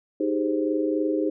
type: chord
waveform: sine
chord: Ab major seventh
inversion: second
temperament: equal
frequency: 311.1 / 392 / 415.3 / 523.3 Hz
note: Eb4 / G4 / Ab4 / C5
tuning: 0 / 0 / 0 / 0 cents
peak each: -24 / -29 / -29 / -29 dBFS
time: 0.2-1.3 s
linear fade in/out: 5 ms
effects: none